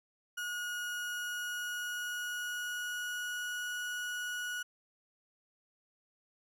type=tone with pitch glide; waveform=35% pulse; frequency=1447 to 1460.4 Hz; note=F#6 to F#6; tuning=-39 to -23 cents; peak=-34 dBFS; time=0.37-4.63 s; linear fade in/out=10 ms; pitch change=+16 cents; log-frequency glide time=0.82-3.87 s; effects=none